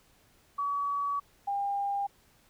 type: tone pair in turn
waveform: sine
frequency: 1136 / 801.7 Hz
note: C#6 / G5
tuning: +42 / +39 cents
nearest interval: tritone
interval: 603 cents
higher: first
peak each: -28 dBFS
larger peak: neither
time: 0.58-1.2 / 1.47-2.07 s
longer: first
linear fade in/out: 10 ms
effects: pink hiss -64 dBFS RMS until 2.49 s